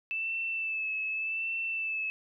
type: tone with vibrato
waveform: sine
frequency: 2636 Hz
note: E7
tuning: 1 cent flat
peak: -30 dBFS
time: 0.11-2.1 s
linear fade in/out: 0 ms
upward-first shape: sine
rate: 0.85 Hz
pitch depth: 32 cents each way
effects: none